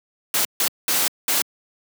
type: noise bursts at uneven times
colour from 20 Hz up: white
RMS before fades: -20 dBFS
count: 4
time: 0.34-0.45 / 0.6-0.68 / 0.88-1.08 / 1.28-1.42 s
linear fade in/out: 2 ms
effects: high-pass 200 Hz 12 dB/octave